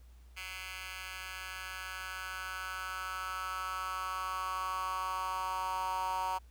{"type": "tone with high-pass filter sweep", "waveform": "10% pulse", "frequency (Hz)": 186.6, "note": "F#3", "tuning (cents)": 15, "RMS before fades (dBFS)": -38, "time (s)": [0.36, 6.39], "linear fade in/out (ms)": 20, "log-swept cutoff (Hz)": [2000, 900], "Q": 5.2, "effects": ["added 60 Hz sine -53 dBFS peak until 6.5 s", "pink hiss -69 dBFS RMS until 6.5 s"]}